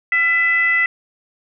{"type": "tone with frequency modulation", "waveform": "sine", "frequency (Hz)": 1999, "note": "B6", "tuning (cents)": 20, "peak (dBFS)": -13, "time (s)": [0.12, 0.86], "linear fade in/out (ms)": 2, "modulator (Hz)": 627, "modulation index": 0.5, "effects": []}